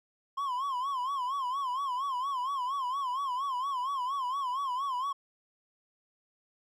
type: tone with vibrato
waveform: triangle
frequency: 1054 Hz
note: C6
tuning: 12 cents sharp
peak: -28 dBFS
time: 0.37-5.13 s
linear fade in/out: 10 ms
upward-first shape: sine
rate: 4.3 Hz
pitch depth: 130 cents each way
effects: none